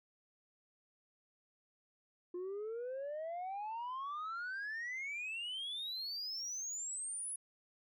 sine exponential sweep, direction up, 349.3 to 10500 Hz, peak -37 dBFS, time 2.34-7.36 s, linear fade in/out 5 ms, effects tanh soft clip ceiling -38 dBFS

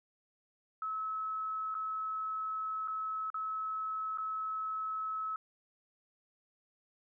sine tone with dropouts, 1294 Hz, E6, 32 cents flat, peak -34 dBFS, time 0.82-5.36 s, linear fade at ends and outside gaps 2 ms, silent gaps 1.744-1.75 / 2.876-2.881 / 3.302-3.343 / 4.175-4.183 s, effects none

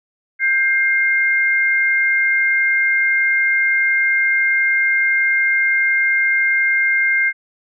sine tone pair together, 1583.5 / 2115 Hz, G6 / C7, +17 / +18 cents, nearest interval perfect fourth, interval 501 cents, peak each -17 / -15 dBFS, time 0.39-7.33 s, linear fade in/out 50 ms, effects none

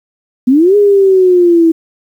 sine linear two-way sweep, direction up then down, 240 to 415.3 to 323.5 Hz, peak -4 dBFS, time 0.47-1.72 s, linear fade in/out 10 ms, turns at 0.76 s, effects 7-bit

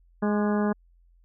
harmonic tone with a mistuned harmonic, 208.3 Hz, G#3, 5 cents sharp, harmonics 1 / 2 / 3 / 4 / 5 / 6 / 7 / 8, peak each -23 / -29 / -33 / -35 / -37 / -39 / -40 / -41 dBFS, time 0.22-0.73 s, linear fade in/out 10 ms, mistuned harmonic 6, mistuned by -53 cents, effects added 43 Hz sine -56 dBFS peak until 1.24 s

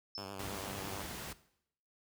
sine tone with exponential decay, 5274 Hz, E8, in tune, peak -38 dBFS, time 0.15-0.4 s, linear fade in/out 2 ms, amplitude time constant 53 ms
5% pulse tone with vibrato, 98 Hz, G2, in tune, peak -32 dBFS, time 0.18-1.02 s, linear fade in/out 0 ms, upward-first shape sine, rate 9.1 Hz, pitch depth 54 cents each way
pink noise, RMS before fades -43 dBFS, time 0.39-1.33 s, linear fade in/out 5 ms
effects noise-tail reverb RT60 0.7 s tail -17 dB re dry + high-pass 60 Hz 12 dB/octave

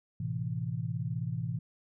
sine chord, A minor, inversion none, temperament equal with one note detuned, 110 / 128.49 / 164.81 Hz, A2 / C3 / E3, 0 / -31 / 0 cents, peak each -36 / -35 / -36 dBFS, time 0.2-1.59 s, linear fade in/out 5 ms, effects none

